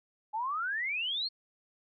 sine exponential sweep, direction up, 833 to 4408 Hz, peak -30 dBFS, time 0.33-1.29 s, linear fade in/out 20 ms, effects MP3 48 kbps

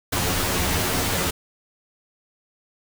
pink noise with comb filter, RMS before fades -23 dBFS, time 0.12-1.31 s, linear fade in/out 10 ms, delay 11 ms, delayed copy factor +0.75, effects none

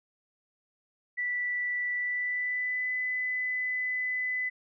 sine tone with pitch glide, 1967 to 2006 Hz, B6 to B6, -7 to +26 cents, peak -28 dBFS, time 1.17-4.5 s, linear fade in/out 20 ms, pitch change +33 cents, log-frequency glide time 1.95-2.91 s, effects none

